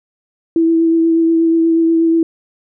sine tone with vibrato, 329.1 Hz, E4, 3 cents flat, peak -9 dBFS, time 0.56-2.23 s, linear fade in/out 2 ms, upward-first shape triangle, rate 8.3 Hz, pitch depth 18 cents each way, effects none

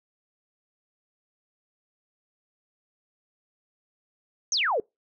sine exponential sweep, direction down, 6590 to 396 Hz, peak -22 dBFS, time 4.52-4.8 s, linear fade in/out 2 ms, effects noise-tail reverb RT60 0.2 s tail -26 dB re dry

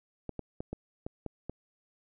clicks, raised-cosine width 2 ms, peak -23 dBFS, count 7, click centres 0.293 / 0.393 / 0.605 / 0.73 / 1.065 / 1.263 / 1.496 s, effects none

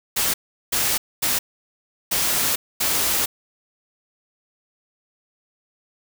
white noise bursts at uneven times, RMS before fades -21 dBFS, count 5, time 0.16-0.34 / 0.72-0.98 / 1.22-1.39 / 2.11-2.56 / 2.8-3.26 s, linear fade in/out 10 ms, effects none

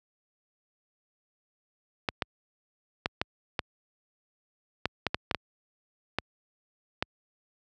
clicks, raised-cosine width 0.3 ms, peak -10 dBFS, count 12, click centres 2.088 / 2.222 / 3.059 / 3.215 / 3.592 / 4.856 / 5.067 / 5.145 / 5.312 / 5.347 / 6.186 / 7.025 s, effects high-pass 60 Hz 12 dB/octave

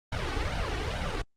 pink noise with flanger, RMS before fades -30 dBFS, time 0.12-1.22 s, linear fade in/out 5 ms, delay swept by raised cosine 1.3 to 2.7 ms, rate 2.3 Hz, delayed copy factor +1, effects low-pass 4000 Hz 12 dB/octave + Opus 32 kbps

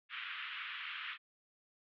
white band-pass noise, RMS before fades -44 dBFS, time 0.09-1.18 s, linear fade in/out 50 ms, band 1200 to 3200 Hz, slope 48 dB/octave, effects none

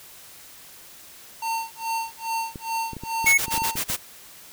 square tone with tremolo, 907 Hz, A#5, 48 cents flat, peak -24 dBFS, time 1.42-3.79 s, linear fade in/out 5 ms, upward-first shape sine, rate 2.4 Hz, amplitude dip 100%
clicks, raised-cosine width 3 ms, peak -22 dBFS, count 11, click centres 2.558 / 2.933 / 2.967 / 3.036 / 3.244 / 3.482 / 3.541 / 3.578 / 3.62 / 3.755 / 3.9 s
white noise bursts, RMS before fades -26 dBFS, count 6, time 3.25-3.969 s, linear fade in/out 20 ms, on 89 ms, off 37 ms
square tone, 2200 Hz, C#7, 14 cents flat, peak -15 dBFS, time 3.26-3.38 s, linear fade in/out 10 ms
effects white hiss -46 dBFS RMS until 4.52 s

